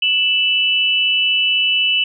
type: tone pair together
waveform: sine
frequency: 2642 / 2966 Hz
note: E7 / F#7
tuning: +3 / +4 cents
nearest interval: major second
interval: 201 cents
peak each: -17 / -15 dBFS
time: 0.02-2.04 s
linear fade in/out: 5 ms
effects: none